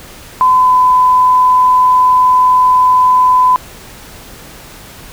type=tone with pitch glide; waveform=sine; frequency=1017 to 1007.6 Hz; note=C6 to B5; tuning=-50 to +34 cents; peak=-5 dBFS; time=0.41-3.56 s; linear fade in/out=0 ms; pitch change=-16 cents; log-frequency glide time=0.53-0.75 s; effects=pink hiss -34 dBFS RMS until 5.12 s